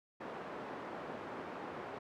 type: band-pass noise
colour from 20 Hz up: pink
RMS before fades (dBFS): -45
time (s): 0.2-1.99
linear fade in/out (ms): 10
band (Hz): 280 to 1300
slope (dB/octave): 12
effects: none